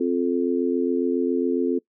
harmonic tone, 87.31 Hz, F2, in tune, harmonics 3 / 4 / 5, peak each -23 / -24 / -25 dBFS, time 0-1.79 s, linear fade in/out 10 ms, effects noise-tail reverb RT60 0.1 s tail -22 dB re dry

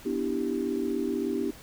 sine chord, E minor seventh, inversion second, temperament equal, 246.9 / 293.7 / 329.6 / 392 Hz, B3 / D4 / E4 / G4, 0 / 0 / 0 / 0 cents, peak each -32 / -32 / -33 / -31 dBFS, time 0.05-1.51 s, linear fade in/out 10 ms, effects pink hiss -49 dBFS RMS until 1.62 s

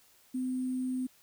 sine tone with sample-and-hold, 255.8 Hz, C4, 39 cents flat, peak -30 dBFS, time 0.34-1.07 s, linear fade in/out 10 ms, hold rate 8820 Hz, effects white hiss -63 dBFS RMS until 1.22 s

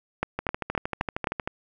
two click trains, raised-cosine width 0.5 ms, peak -9 / -13 dBFS, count 5 / 15, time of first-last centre 0.23-1.272 / 0.39-1.475 s, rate 3.84 / 12.9 Hz, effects none

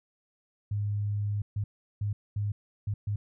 sine tone bursts at uneven times, 103.1 Hz, G#2, 12 cents flat, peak -27 dBFS, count 6, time 0.71-1.42 / 1.56-1.64 / 2.01-2.13 / 2.36-2.52 / 2.87-2.94 / 3.07-3.16 s, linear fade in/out 5 ms, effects none

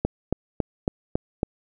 click train, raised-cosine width 2 ms, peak -8 dBFS, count 6, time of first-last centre 0.05-1.431 s, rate 3.62 Hz, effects none

